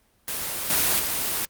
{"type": "noise with level steps", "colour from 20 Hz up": "white", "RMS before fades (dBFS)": [-29, -21, -26], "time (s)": [0.28, 1.45], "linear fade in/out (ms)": 0, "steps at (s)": [0.7, 0.99], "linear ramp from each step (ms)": 2, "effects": ["pink hiss -64 dBFS RMS until 1.49 s", "Opus 24 kbps"]}